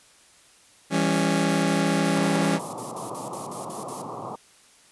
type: chord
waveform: sawtooth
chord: C# diminished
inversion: first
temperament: just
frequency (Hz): 166.31 / 199.57 / 277.2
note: E3 / G3 / C#4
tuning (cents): +16 / +31 / 0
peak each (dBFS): -21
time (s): 0.9-2.6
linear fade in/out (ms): 50
type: noise bursts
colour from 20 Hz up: violet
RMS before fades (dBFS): -35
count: 16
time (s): 1.12-4.02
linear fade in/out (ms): 5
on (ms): 140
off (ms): 44
type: band-pass noise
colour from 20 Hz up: white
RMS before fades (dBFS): -35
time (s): 2.16-4.36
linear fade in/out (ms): 10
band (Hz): 110 to 1200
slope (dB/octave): 96
effects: white hiss -55 dBFS RMS until 4.91 s + resampled to 24000 Hz

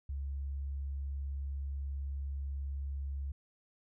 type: tone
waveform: sine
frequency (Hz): 69.3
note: C#2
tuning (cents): 0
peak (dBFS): -35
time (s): 0.09-3.32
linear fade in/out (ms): 5
effects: none

